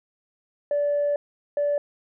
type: tone bursts at uneven times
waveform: sine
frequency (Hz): 580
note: D5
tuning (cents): -22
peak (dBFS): -19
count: 2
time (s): 0.71-1.16 / 1.57-1.78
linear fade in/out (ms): 2
effects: tanh soft clip ceiling -17 dBFS